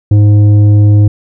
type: tone with tanh clipping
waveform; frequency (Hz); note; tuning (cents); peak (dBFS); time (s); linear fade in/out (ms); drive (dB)
triangle; 103.83; G#2; 0; -4; 0.11-1.08; 5; 12
effects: none

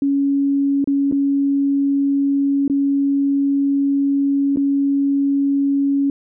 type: tone with dropouts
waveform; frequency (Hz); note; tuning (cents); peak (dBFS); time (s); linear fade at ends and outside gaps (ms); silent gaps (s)
sine; 278.9; C#4; +11; -14; 0.02-6.1; 2; 0.843-0.874 / 1.114-1.123 / 2.679-2.698 / 4.561-4.571
effects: none

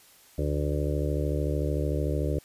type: harmonic tone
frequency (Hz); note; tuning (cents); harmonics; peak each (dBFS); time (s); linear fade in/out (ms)
73.4; D2; 0; 1 / 2 / 4 / 5 / 6 / 7 / 8; -28 / -31 / -34 / -35 / -36 / -36 / -37; 0.38-2.39; 5
effects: white hiss -56 dBFS RMS until 2.44 s + resampled to 32000 Hz

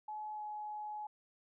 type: tone with pitch glide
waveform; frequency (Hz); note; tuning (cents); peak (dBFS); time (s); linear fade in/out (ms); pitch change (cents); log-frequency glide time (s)
sine; 852 to 844.6; G#5 to G#5; +44 to +29; -40; 0.08-1.07; 5; -15; 0.34-0.41
effects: none

